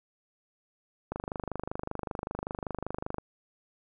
click train, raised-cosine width 1 ms, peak -19 dBFS, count 53, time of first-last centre 1.12-3.183 s, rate 25.2 Hz, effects none

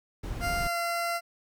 brown noise, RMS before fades -34 dBFS, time 0.23-0.68 s, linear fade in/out 10 ms
20% pulse tone with pitch glide, 697 to 685 Hz, F5 to F5, -4 to -34 cents, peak -23 dBFS, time 0.4-1.21 s, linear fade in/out 50 ms, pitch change -30 cents, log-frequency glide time 0.58-0.77 s
effects none

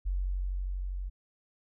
sine tone with level ramp, 46.25 Hz, F#1, in tune, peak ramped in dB -27 to -33 dBFS, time 0.05-1.1 s, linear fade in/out 20 ms, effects none

